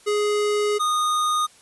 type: tone pair in turn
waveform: square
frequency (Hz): 416.5 / 1232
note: G#4 / D#6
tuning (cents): +5 / -17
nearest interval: octave + perfect fifth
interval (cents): 1878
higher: second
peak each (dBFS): -20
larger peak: neither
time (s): 0.06-0.79 / 0.79-1.47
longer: first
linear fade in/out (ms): 20
effects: white hiss -52 dBFS RMS until 1.61 s + resampled to 24000 Hz